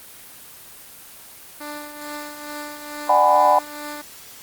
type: tone with tremolo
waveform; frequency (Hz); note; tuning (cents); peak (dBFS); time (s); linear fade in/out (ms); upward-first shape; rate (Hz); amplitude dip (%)
10% pulse; 295.8; D4; +13; -21; 1.6-4.02; 10; triangle; 2.3; 60
type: chord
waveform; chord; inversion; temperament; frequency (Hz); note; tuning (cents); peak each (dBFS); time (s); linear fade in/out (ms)
sine; G# half-diminished seventh; second; just; 598 / 747.5 / 830.6 / 996.7; D5 / F#5 / G#5 / B5; +31 / +17 / 0 / +16; -19 / -18 / -18 / -16; 3.09-3.59; 5
effects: white hiss -42 dBFS RMS until 4.42 s + Opus 24 kbps